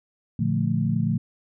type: chord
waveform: sine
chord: Bb major seventh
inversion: none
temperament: equal with one note detuned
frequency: 115.74 / 146.83 / 174.61 / 220 Hz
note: Bb2 / D3 / F3 / A3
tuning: -12 / 0 / 0 / 0 cents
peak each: -26 dBFS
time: 0.39-1.18 s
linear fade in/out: 5 ms
effects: none